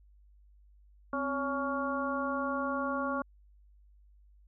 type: harmonic tone with a mistuned harmonic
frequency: 280 Hz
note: C#4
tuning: 18 cents sharp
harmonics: 1 / 2 / 3 / 4 / 5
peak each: -35 / -36 / -42 / -35 / -38 dBFS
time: 1.13-3.22 s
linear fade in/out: 2 ms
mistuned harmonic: 1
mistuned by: -110 cents
effects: added 50 Hz sine -57 dBFS peak until 4.47 s